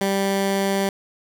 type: tone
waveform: 15% pulse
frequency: 196 Hz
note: G3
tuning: in tune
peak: -13 dBFS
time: 0.01-0.89 s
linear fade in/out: 2 ms
effects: none